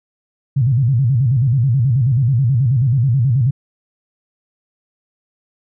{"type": "tone with vibrato", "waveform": "sine", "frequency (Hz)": 126.3, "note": "B2", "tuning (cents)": 39, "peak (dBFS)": -11, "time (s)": [0.56, 3.51], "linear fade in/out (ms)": 10, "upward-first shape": "square", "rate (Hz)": 9.3, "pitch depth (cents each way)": 160, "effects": []}